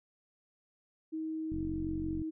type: tone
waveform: sine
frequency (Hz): 317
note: D#4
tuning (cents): +32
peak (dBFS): -34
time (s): 1.12-2.31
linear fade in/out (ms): 20
type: click train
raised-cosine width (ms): 5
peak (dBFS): -29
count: 33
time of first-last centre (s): 1.52-2.217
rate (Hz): 45.9
effects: none